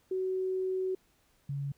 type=tone pair in turn; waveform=sine; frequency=374.8 / 140.39 Hz; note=F#4 / C#3; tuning=+22 / +22 cents; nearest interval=octave + perfect fourth; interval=1700 cents; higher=first; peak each=-29 / -32 dBFS; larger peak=first; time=0.11-0.95 / 1.49-1.72 s; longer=first; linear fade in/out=5 ms; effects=pink hiss -69 dBFS RMS until 1.77 s